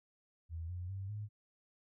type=tone with pitch steps; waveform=sine; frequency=82.41 / 89.35 / 96.88 / 105.04 Hz; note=E2 / F2 / G2 / G#2; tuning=0 / +40 / -20 / +20 cents; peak=-39 dBFS; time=0.49-1.29 s; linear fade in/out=50 ms; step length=200 ms; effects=none